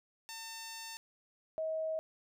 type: tone pair in turn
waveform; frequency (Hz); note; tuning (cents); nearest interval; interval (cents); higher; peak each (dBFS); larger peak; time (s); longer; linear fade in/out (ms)
5% pulse / sine; 900 / 636.4; A5 / D#5; +39 / +39; tritone; 600; first; -31 / -33; first; 0.29-0.97 / 1.58-1.99; first; 0
effects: none